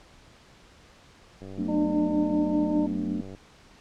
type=click train; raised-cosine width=2 ms; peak=-29 dBFS; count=186; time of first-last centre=1.42-3.349 s; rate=95.9 Hz
type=chord; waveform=sine; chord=B minor seventh; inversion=second; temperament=just; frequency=185.21 / 222.2 / 246.9 / 296.3 Hz; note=F#3 / A3 / B3 / D4; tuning=+2 / +17 / 0 / +15 cents; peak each=-33 / -31 / -35 / -31 dBFS; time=1.58-3.21 s; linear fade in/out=5 ms
type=harmonic tone; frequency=301.4 Hz; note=D4; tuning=45 cents sharp; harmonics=1 / 2 / 3; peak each=-24 / -32 / -39 dBFS; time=1.68-2.87 s; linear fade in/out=10 ms
effects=pink hiss -54 dBFS RMS until 3.8 s + low-pass 6000 Hz 12 dB/octave